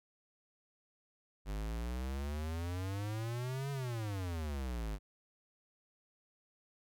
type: exponential two-way sweep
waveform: square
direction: up then down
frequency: 49 to 141.6 to 49 Hz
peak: -37 dBFS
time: 1.45-4.99 s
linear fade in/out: 50 ms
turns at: 3.71 s
effects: none